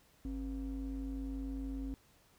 triangle ring-modulated tone, 110 Hz, A2, in tune, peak -32 dBFS, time 0.25-1.94 s, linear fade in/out 0 ms, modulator 160 Hz, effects pink hiss -67 dBFS RMS until 2.38 s

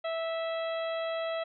harmonic tone, 656 Hz, E5, 9 cents flat, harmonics 1 / 2 / 3 / 4 / 5 / 6, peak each -31 / -40 / -43 / -46 / -45 / -49 dBFS, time 0.04-1.44 s, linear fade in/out 10 ms, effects none

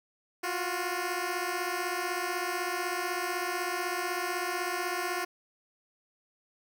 10% pulse beating tone pair, 349.2 / 365.2 Hz, F4 / F#4, 0 / -23 cents, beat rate 16 Hz, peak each -25 dBFS, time 0.43-5.25 s, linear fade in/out 10 ms, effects none

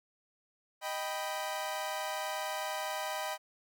sawtooth chord, Eb augmented, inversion none, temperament equal, 622.3 / 784 / 987.8 Hz, Eb5 / G5 / B5, 0 / 0 / 0 cents, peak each -35 / -35 / -36 dBFS, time 0.81-3.38 s, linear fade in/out 50 ms, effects none

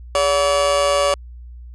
30% pulse tone with amplitude modulation, 571 Hz, D5, 49 cents flat, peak -9 dBFS, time 0.15-1.14 s, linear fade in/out 2 ms, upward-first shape sine, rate 158 Hz, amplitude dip 65%, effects added 60 Hz sine -34 dBFS peak until 1.74 s + resampled to 24000 Hz

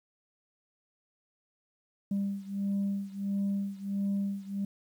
sine beating tone pair, 198.2 / 199.7 Hz, G3 / G3, +19 / +32 cents, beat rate 1.5 Hz, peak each -30 / -32 dBFS, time 2.11-4.65 s, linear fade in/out 5 ms, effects tanh soft clip ceiling -25 dBFS + 10-bit

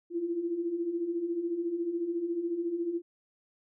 sine beating tone pair, 329.6 / 343.6 Hz, E4 / F4, 0 / -28 cents, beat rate 14 Hz, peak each -37 / -30 dBFS, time 0.1-3.02 s, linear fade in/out 50 ms, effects none

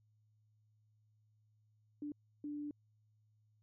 sine tone bursts at uneven times, 293.7 Hz, D4, in tune, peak -40 dBFS, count 2, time 2.02-2.12 / 2.44-2.71 s, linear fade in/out 2 ms, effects added 107 Hz sine -70 dBFS peak until 3.62 s

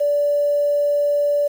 sine tone, 580 Hz, D5, 22 cents flat, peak -15 dBFS, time 0-1.48 s, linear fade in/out 10 ms, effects 7-bit

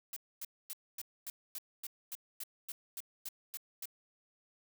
blue noise bursts, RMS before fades -42 dBFS, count 14, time 0.13-3.856 s, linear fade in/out 2 ms, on 34 ms, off 250 ms, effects none

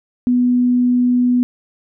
sine tone, 246.8 Hz, B3, 1 cent flat, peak -11 dBFS, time 0.27-1.43 s, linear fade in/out 0 ms, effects none

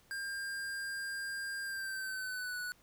square tone with pitch glide, 1600 to 1475.7 Hz, G6 to F#6, +35 to -5 cents, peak -38 dBFS, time 0.11-2.72 s, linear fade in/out 0 ms, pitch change -140 cents, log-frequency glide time 1.63-2.59 s, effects pink hiss -66 dBFS RMS until 2.82 s

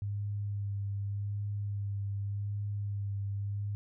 sine tone with vibrato, 101.2 Hz, G#2, 44 cents flat, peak -32 dBFS, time 0.02-3.75 s, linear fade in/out 0 ms, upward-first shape sine, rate 0.86 Hz, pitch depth 21 cents each way, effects none

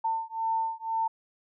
sine beating tone pair, 898 / 900 Hz, A5 / A5, +35 / +39 cents, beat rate 2 Hz, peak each -30 dBFS, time 0.04-1.08 s, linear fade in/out 10 ms, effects none

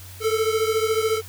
square beating tone pair, 436.6 / 450.6 Hz, A4 / A4, -13 / +41 cents, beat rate 14 Hz, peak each -22 / -25 dBFS, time 0.2-1.22 s, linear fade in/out 50 ms, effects added 92 Hz sine -40 dBFS peak until 1.28 s + white hiss -44 dBFS RMS until 1.28 s

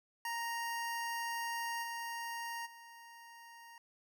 25% pulse tone with level steps, 932.3 Hz, A#5, in tune, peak -33 / -36 / -49 dBFS, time 0.25-3.78 s, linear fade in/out 2 ms, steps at 1.82 / 2.65 s, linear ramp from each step 20 ms, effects none

